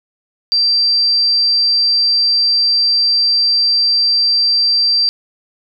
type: tone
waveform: sine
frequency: 4700 Hz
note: D8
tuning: 1 cent sharp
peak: -10 dBFS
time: 0.52-5.09 s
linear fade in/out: 0 ms
effects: none

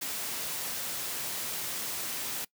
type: noise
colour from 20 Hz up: white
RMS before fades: -35 dBFS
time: 0.01-2.45 s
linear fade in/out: 10 ms
effects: noise-tail reverb RT60 0.1 s tail -22 dB re dry + high-pass 100 Hz 12 dB/octave

